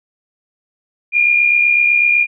sine tone with amplitude modulation, 2417 Hz, D7, 49 cents sharp, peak -7 dBFS, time 1.12-2.27 s, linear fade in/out 50 ms, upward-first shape sine, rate 68 Hz, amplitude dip 55%, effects none

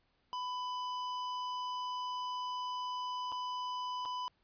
square tone with dropouts, 998 Hz, B5, 18 cents sharp, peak -37 dBFS, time 0.33-4.28 s, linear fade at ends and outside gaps 0 ms, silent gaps 3.319-3.324 / 4.052-4.057 s, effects pink hiss -75 dBFS RMS until 4.43 s + resampled to 11025 Hz

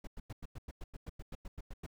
brown noise bursts, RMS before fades -43 dBFS, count 15, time 0.04-1.864 s, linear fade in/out 5 ms, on 32 ms, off 96 ms, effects none

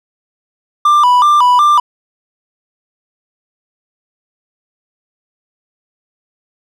triangle tone with vibrato, 1082 Hz, C#6, 42 cents flat, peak -4 dBFS, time 0.85-1.8 s, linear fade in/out 5 ms, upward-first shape square, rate 2.7 Hz, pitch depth 160 cents each way, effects none

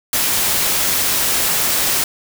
white noise, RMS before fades -17 dBFS, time 0.13-2.04 s, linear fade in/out 2 ms, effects none

